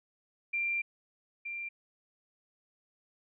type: tone pair in turn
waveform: sine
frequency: 2373 / 2373 Hz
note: D7 / D7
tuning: +17 / +17 cents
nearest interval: unison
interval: 0 cents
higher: neither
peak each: -29 / -36 dBFS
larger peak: first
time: 0.53-0.82 / 1.45-1.69 s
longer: first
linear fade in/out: 10 ms
effects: none